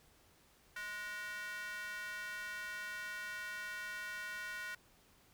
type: tone with high-pass filter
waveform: square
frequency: 208.3 Hz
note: G#3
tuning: 5 cents sharp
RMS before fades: -44 dBFS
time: 0.76-4.75 s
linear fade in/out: 5 ms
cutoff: 1600 Hz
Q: 5.8
effects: pink hiss -67 dBFS RMS until 5.33 s